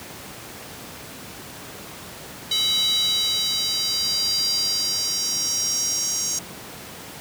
square tone with high-pass filter sweep, 432.6 Hz, A4, 29 cents flat, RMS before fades -23 dBFS, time 2.51-6.39 s, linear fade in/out 5 ms, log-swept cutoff 3700 to 6100 Hz, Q 7.3, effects pink hiss -38 dBFS RMS until 7.2 s + high-pass 100 Hz 12 dB/octave

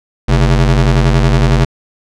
35% pulse ring-modulated tone, 90.3 Hz, F#2, 42 cents flat, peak -3 dBFS, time 0.28-1.65 s, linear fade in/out 10 ms, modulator 39.7 Hz, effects low-pass 6000 Hz 12 dB/octave

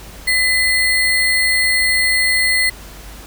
sine tone with sample-and-hold, 2013 Hz, B6, 33 cents sharp, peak -12 dBFS, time 0.27-2.7 s, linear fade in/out 10 ms, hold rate 6300 Hz, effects added 50 Hz sine -36 dBFS peak until 3.26 s + pink hiss -38 dBFS RMS until 3.26 s

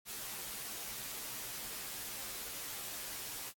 white noise with comb filter, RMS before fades -43 dBFS, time 0.05-3.53 s, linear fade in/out 50 ms, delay 12 ms, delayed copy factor -1, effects AAC 64 kbps

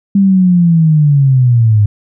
sine linear sweep, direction down, 200 to 101.5 Hz, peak -5 dBFS, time 0.15-1.86 s, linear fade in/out 5 ms, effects none

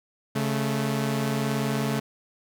sawtooth tone pair together, 138.59 / 218.4 Hz, C#3 / A3, 0 / -13 cents, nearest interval minor sixth, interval 787 cents, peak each -23 dBFS, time 0.35-2 s, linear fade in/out 10 ms, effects none

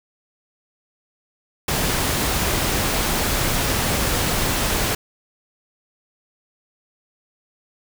pink noise, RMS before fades -21 dBFS, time 1.68-4.95 s, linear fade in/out 5 ms, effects none

